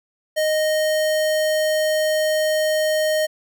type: tone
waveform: square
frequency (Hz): 620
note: D#5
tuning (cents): -6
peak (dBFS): -18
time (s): 0.36-3.27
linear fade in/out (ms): 20
effects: none